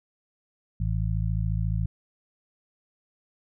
harmonic tone, 54.2 Hz, A1, 25 cents flat, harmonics 1 / 2 / 3, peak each -27 / -27 / -31 dBFS, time 0.8-1.86 s, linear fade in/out 5 ms, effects none

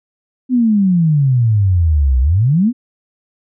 sine exponential two-way sweep, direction down then up, 260 to 61.5 to 260 Hz, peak -9 dBFS, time 0.49-2.73 s, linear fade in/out 50 ms, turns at 2.2 s, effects none

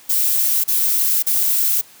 violet noise bursts, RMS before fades -17 dBFS, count 3, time 0.09-1.814 s, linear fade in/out 10 ms, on 550 ms, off 37 ms, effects white hiss -46 dBFS RMS until 2 s + high-pass 100 Hz 12 dB/octave

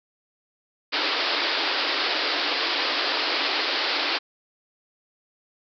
white band-pass noise, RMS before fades -25 dBFS, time 0.92-4.19 s, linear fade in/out 20 ms, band 270 to 5000 Hz, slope 96 dB/octave, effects none

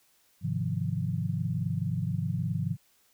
sine chord, F minor seventh, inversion first, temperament equal, 103.83 / 130.81 / 155.56 / 174.61 Hz, Ab2 / C3 / Eb3 / F3, 0 / 0 / 0 / 0 cents, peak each -33 dBFS, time 0.41-2.77 s, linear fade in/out 50 ms, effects white hiss -66 dBFS RMS until 3.13 s

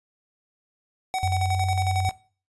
square tone with tremolo, 754 Hz, F#5, 32 cents sharp, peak -24 dBFS, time 1.14-2.11 s, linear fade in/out 0 ms, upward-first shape square, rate 11 Hz, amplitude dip 60%
sine tone with pitch glide, 92.5 to 93.95 Hz, F#2 to F#2, 0 to +27 cents, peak -23 dBFS, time 1.23-2.09 s, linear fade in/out 0 ms, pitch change +27 cents, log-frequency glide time 1.36-1.69 s
effects noise-tail reverb RT60 0.4 s tail -20 dB re dry + resampled to 24000 Hz

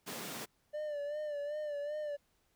pink high-pass noise, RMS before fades -43 dBFS, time 0.06-0.46 s, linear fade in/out 20 ms, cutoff 170 Hz, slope 24 dB/octave
triangle tone with vibrato, 591 Hz, D5, 11 cents sharp, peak -34 dBFS, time 0.73-2.17 s, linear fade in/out 20 ms, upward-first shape sine, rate 2.6 Hz, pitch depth 54 cents each way
effects pink hiss -75 dBFS RMS until 2.55 s

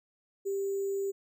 sine tone with sample-and-hold, 393.3 Hz, G4, 6 cents sharp, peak -29 dBFS, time 0.45-1.12 s, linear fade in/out 20 ms, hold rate 7350 Hz, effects none

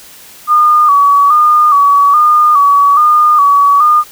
sine tone with vibrato, 1174.7 Hz, D6, in tune, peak -4 dBFS, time 0.47-4.04 s, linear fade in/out 50 ms, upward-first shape square, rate 1.2 Hz, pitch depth 60 cents each way, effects white hiss -36 dBFS RMS until 4.11 s

